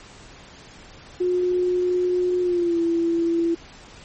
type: tone with pitch glide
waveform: sine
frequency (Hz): 360 to 335.9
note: F#4 to E4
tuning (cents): -47 to +33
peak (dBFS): -18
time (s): 1.2-3.55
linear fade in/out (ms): 10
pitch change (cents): -120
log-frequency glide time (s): 2.42-2.79
effects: pink hiss -45 dBFS RMS until 4.04 s + MP3 32 kbps